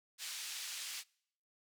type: band-pass noise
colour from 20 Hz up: pink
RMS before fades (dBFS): -44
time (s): 0.18-1.04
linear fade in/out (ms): 50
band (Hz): 2900 to 9400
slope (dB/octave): 12
effects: noise-tail reverb RT60 0.7 s tail -26 dB re dry